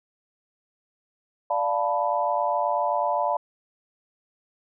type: chord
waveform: sine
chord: B half-diminished seventh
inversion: first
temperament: equal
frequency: 587.3 / 698.5 / 880 / 987.8 Hz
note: D5 / F5 / A5 / B5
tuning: 0 / 0 / 0 / 0 cents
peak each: -27 dBFS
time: 1.5-3.37 s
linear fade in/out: 5 ms
effects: none